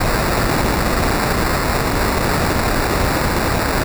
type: noise with sample-and-hold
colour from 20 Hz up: pink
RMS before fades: -17 dBFS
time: 0-3.84 s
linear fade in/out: 10 ms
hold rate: 3150 Hz
effects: none